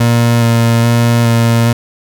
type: tone with vibrato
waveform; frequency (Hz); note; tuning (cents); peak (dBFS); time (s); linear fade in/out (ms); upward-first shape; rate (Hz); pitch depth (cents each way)
30% pulse; 117; A#2; +7; -5; 0-1.73; 5; square; 1.2; 12
effects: none